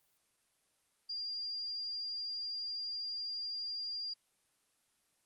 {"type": "tone", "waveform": "sine", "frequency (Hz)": 4796, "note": "D8", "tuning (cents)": 36, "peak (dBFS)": -37, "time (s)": [1.09, 4.14], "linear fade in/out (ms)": 10, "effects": ["white hiss -75 dBFS RMS until 5.25 s", "Opus 24 kbps"]}